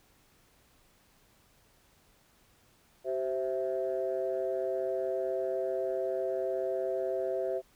sine chord, C major, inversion second, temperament equal with one note detuned, 382.8 / 523.3 / 659.3 Hz, G4 / C5 / E5, -41 / 0 / 0 cents, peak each -33 dBFS, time 3.04-7.62 s, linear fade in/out 50 ms, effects tanh soft clip ceiling -22 dBFS + pink hiss -65 dBFS RMS until 7.75 s

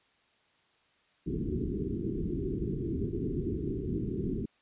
white low-pass noise, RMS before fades -33 dBFS, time 1.26-4.46 s, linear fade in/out 10 ms, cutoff 410 Hz, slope 96 dB/octave, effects white hiss -68 dBFS RMS until 4.61 s + resampled to 8000 Hz

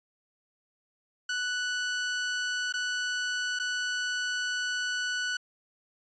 sawtooth tone with dropouts, 1483 Hz, F#6, 4 cents sharp, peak -25 dBFS, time 1.29-5.37 s, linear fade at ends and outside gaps 5 ms, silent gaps 2.725-2.738 / 3.59-3.597 s, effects resampled to 16000 Hz

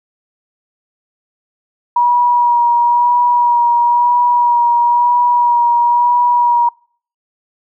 sine tone with vibrato, 960 Hz, B5, 49 cents flat, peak -8 dBFS, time 1.96-6.69 s, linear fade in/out 5 ms, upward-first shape sine, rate 1 Hz, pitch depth 16 cents each way, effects noise-tail reverb RT60 0.5 s tail -26 dB re dry

